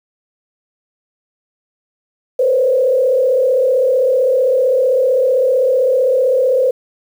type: tone with frequency modulation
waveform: sine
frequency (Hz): 517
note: C5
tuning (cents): -21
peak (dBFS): -10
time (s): 2.39-6.71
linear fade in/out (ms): 5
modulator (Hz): 35.6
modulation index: 0.95
effects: 7-bit